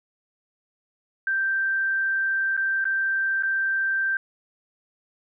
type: tone with dropouts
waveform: sine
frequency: 1568 Hz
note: G6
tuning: in tune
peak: -21 dBFS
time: 1.27-4.17 s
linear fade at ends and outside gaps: 2 ms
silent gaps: 2.567-2.575 / 2.843-2.853 / 3.425-3.433 s
effects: none